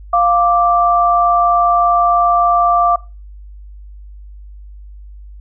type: tone pair together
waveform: sine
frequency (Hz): 699 / 1173.9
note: F5 / D6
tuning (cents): +1 / -1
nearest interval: major sixth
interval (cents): 898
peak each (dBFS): -12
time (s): 0.13-2.96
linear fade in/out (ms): 5
effects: noise-tail reverb RT60 0.3 s tail -21 dB re dry + added 50 Hz sine -32 dBFS peak until 5.4 s